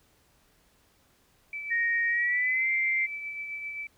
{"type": "tone with tremolo", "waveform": "sine", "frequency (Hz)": 2314, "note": "D7", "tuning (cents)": -26, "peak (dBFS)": -32, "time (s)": [1.53, 3.87], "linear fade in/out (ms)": 2, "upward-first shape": "triangle", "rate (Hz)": 7.6, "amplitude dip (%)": 40}
{"type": "tone with pitch glide", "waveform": "sine", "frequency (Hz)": [1864.7, 2093], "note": ["A#6", "C7"], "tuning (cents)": [0, 0], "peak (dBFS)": -24, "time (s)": [1.7, 3.07], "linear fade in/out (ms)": 20, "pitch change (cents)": 200, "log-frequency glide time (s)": [2.08, 2.69]}
{"effects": ["pink hiss -65 dBFS RMS until 3.97 s"]}